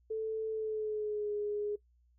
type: tone with pitch glide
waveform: sine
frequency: 440 to 415.3 Hz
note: A4 to G#4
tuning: 0 to 0 cents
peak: -32 dBFS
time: 0.1-1.76 s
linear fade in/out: 10 ms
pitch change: -100 cents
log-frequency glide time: 0.5-1.32 s
effects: noise-tail reverb RT60 0.1 s tail -20 dB re dry + added 60 Hz sine -65 dBFS peak until 2.18 s